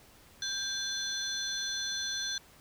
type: tone cluster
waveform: sine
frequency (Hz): 1579 / 3476 / 4175 / 5970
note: G6 / A7 / C8 / F#8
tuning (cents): +12 / -22 / -5 / +15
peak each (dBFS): -38 / -36 / -37 / -37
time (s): 0.42-2.38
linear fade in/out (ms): 2
effects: tanh soft clip ceiling -25 dBFS + pink hiss -58 dBFS RMS until 2.6 s